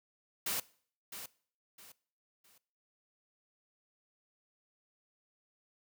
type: noise with echo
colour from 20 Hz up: white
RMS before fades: -35 dBFS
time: 0.46-0.6 s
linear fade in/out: 5 ms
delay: 660 ms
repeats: 3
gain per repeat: -10 dB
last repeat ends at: 2.58 s
effects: noise-tail reverb RT60 0.5 s tail -21 dB re dry + high-pass 80 Hz 12 dB/octave